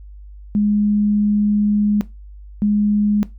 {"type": "tone pair in turn", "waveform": "sine", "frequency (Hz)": [207.7, 207.7], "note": ["G#3", "G#3"], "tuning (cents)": [0, 0], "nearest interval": "unison", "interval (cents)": 0, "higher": "neither", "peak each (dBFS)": -13, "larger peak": "neither", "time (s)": [[0.55, 2.01], [2.62, 3.23]], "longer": "first", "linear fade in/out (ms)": 0, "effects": ["noise-tail reverb RT60 0.2 s tail -17 dB re dry", "added 50 Hz sine -35 dBFS peak until 3.38 s"]}